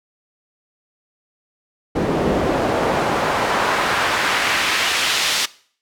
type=noise with band-pass filter sweep; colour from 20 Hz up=pink; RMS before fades=-19 dBFS; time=1.95-5.46 s; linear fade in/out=10 ms; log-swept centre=300 to 4000 Hz; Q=0.9; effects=noise-tail reverb RT60 0.5 s tail -20 dB re dry